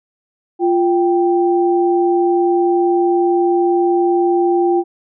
sine tone pair together, 348.9 / 784 Hz, F4 / G5, -2 / 0 cents, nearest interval octave + major second, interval 1402 cents, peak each -12 / -18 dBFS, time 0.59-4.84 s, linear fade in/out 50 ms, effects none

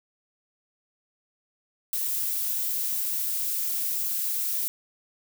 violet noise, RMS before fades -28 dBFS, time 1.93-4.68 s, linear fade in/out 0 ms, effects none

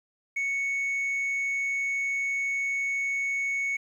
sine tone, 2217 Hz, C#7, in tune, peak -23 dBFS, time 0.36-3.77 s, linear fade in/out 10 ms, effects tanh soft clip ceiling -25 dBFS + 10-bit

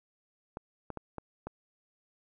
clicks, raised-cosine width 1 ms, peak -24 dBFS, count 5, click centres 0.571 / 0.903 / 0.973 / 1.183 / 1.47 s, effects none

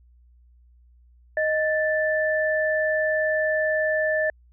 sine tone pair together, 622.6 / 1761 Hz, D#5 / A6, +1 / +1 cents, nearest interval octave + tritone, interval 1800 cents, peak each -22 / -24 dBFS, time 1.37-4.3 s, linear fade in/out 2 ms, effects added 60 Hz sine -52 dBFS peak until 4.52 s

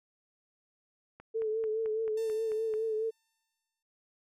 click train, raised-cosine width 0.5 ms, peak -34 dBFS, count 8, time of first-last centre 1.2-2.738 s, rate 4.55 Hz
sine tone with vibrato, 440 Hz, A4, in tune, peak -29 dBFS, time 1.34-3.11 s, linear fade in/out 20 ms, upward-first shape triangle, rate 4.8 Hz, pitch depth 50 cents each way
5% pulse tone with exponential decay, 896 Hz, A5, 31 cents sharp, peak -38 dBFS, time 2.17-3.83 s, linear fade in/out 5 ms, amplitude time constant 360 ms
effects none

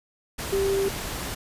sine tone in noise, 392 Hz, G4, in tune, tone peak -21 dBFS, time 0.52-0.89 s, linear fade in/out 10 ms, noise pink, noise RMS -32 dBFS, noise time 0.38-1.35 s, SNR +8 dB, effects resampled to 32000 Hz

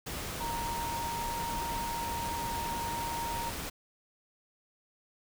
sine tone in noise, 932.3 Hz, A#5, in tune, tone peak -34 dBFS, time 0.4-3.5 s, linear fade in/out 10 ms, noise pink, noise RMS -38 dBFS, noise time 0.06-3.7 s, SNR +1 dB, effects none

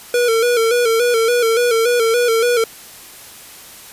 square tone with vibrato, 468.3 Hz, A#4, 8 cents sharp, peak -13 dBFS, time 0.14-2.64 s, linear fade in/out 2 ms, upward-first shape square, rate 3.5 Hz, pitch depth 61 cents each way, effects white hiss -38 dBFS RMS until 3.92 s + resampled to 32000 Hz

